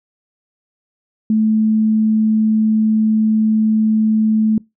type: tone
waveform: sine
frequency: 217.8 Hz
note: A3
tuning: 17 cents flat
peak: -11 dBFS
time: 1.3-4.58 s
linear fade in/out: 2 ms
effects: noise-tail reverb RT60 0.2 s tail -24 dB re dry